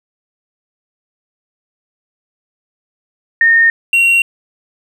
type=tone pair in turn; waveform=sine / triangle; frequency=1834 / 2746 Hz; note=A#6 / F7; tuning=-29 / -30 cents; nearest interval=perfect fifth; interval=699 cents; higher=second; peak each=-6 dBFS; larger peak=neither; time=3.41-3.7 / 3.93-4.22 s; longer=neither; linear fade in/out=2 ms; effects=none